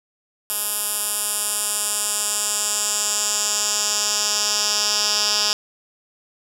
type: tone with band-pass filter sweep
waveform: 10% pulse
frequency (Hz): 208.8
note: G#3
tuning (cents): +10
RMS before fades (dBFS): -22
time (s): 0.5-5.53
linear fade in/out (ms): 0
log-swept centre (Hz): 11000 to 5200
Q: 2.6
effects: none